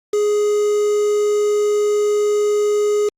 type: tone with quantisation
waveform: triangle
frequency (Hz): 416.5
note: G#4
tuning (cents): +5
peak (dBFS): -12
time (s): 0.13-3.09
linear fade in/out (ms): 5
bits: 5
effects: low-pass 9000 Hz 12 dB/octave + Opus 48 kbps